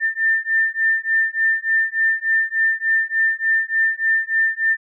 sine beating tone pair, 1792 / 1795.4 Hz, A6 / A6, +31 / +34 cents, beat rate 3.4 Hz, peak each -19 dBFS, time 0-4.77 s, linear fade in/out 50 ms, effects none

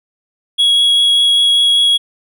triangle tone with vibrato, 3329 Hz, G#7, 3 cents sharp, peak -7 dBFS, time 0.58-1.98 s, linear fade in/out 20 ms, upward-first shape triangle, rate 5.1 Hz, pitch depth 8 cents each way, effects none

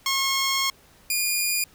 10% pulse tone pair in turn, 1083 / 2431 Hz, C#6 / D#7, -41 / -41 cents, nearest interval octave + major second, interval 1400 cents, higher second, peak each -13 dBFS, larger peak neither, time 0.06-0.7 / 1.1-1.64 s, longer first, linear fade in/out 2 ms, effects pink hiss -55 dBFS RMS until 1.74 s

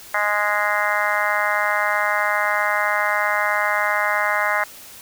harmonic tone, 207.7 Hz, G#3, in tune, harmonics 3 / 4 / 5 / 6 / 7 / 8 / 9 / 10, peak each -26 / -26 / -26 / -26 / -26 / -26 / -26 / -26 dBFS, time 0.14-4.64 s, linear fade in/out 5 ms, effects white hiss -41 dBFS RMS until 5.01 s

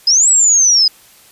sine linear two-way sweep, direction up then down, 4942 to 7902 to 4942 Hz, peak -7 dBFS, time 0.07-0.88 s, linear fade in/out 5 ms, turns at 0.29 s, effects white hiss -45 dBFS RMS until 1.31 s + resampled to 32000 Hz

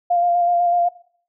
sine tone with vibrato, 698.5 Hz, F5, in tune, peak -14 dBFS, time 0.1-0.89 s, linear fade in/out 10 ms, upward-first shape square, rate 8 Hz, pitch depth 16 cents each way, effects noise-tail reverb RT60 0.6 s tail -20 dB re dry

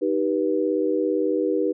sine chord, Eb augmented, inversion none, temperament just, 311.1 / 388.9 / 486.1 Hz, Eb4 / G4 / B4, 0 / -14 / -28 cents, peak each -24 dBFS, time 0.01-1.73 s, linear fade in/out 20 ms, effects none

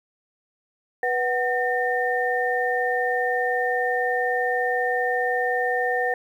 sine tone cluster, 491.6 / 746 / 1815 Hz, B4 / F#5 / A#6, -8 / +14 / -47 cents, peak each -25 dBFS, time 1.03-6.14 s, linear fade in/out 2 ms, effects 9-bit

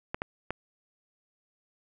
clicks, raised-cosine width 0.5 ms, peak -16 dBFS, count 3, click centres 0.145 / 0.219 / 0.506 s, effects none

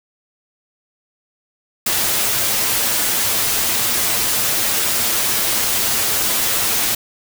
white noise with comb filter, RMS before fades -18 dBFS, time 1.86-6.95 s, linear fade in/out 5 ms, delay 8.9 ms, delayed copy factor +0.5, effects none

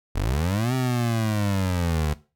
25% pulse linear two-way sweep, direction up then down, 39.51 to 130.81 to 73.5 Hz, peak -18 dBFS, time 0.15-2.14 s, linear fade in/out 10 ms, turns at 0.74 s, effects noise-tail reverb RT60 0.3 s tail -17 dB re dry

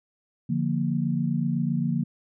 sine chord, Bb major, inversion first, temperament equal, 146.83 / 174.61 / 233.1 Hz, D3 / F3 / Bb3, 0 / 0 / 0 cents, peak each -27 dBFS, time 0.49-2.04 s, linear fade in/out 10 ms, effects none

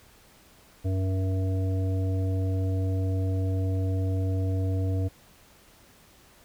harmonic tone, 94.5 Hz, F#2, 37 cents sharp, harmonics 1 / 3 / 5 / 7, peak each -24 / -34 / -38 / -41 dBFS, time 0.84-5.09 s, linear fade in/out 20 ms, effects pink hiss -56 dBFS RMS until 6.44 s

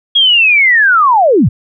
sine linear sweep, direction down, 3322 to 77.78 Hz, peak -5 dBFS, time 0.15-1.49 s, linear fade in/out 10 ms, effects none

